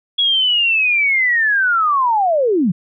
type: linear sweep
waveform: sine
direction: down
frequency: 3359 to 155.56 Hz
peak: -12 dBFS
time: 0.18-2.72 s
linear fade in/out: 10 ms
effects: none